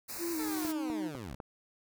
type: band-stop noise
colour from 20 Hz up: white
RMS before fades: -41 dBFS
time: 0.08-0.73 s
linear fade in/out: 20 ms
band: 2600 to 3900 Hz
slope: 96 dB/octave
type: tone with pitch glide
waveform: triangle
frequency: 340 to 311.8 Hz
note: F4 to D#4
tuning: -46 to +4 cents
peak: -31 dBFS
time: 0.18-1.12 s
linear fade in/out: 50 ms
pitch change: -150 cents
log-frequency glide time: 0.32-0.37 s
type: linear sweep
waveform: 15% pulse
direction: down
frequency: 454 to 53 Hz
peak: -34 dBFS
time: 0.39-1.35 s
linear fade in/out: 5 ms
type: click train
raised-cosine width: 1 ms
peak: -27 dBFS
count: 4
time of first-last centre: 0.65-1.402 s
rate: 3.99 Hz
effects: none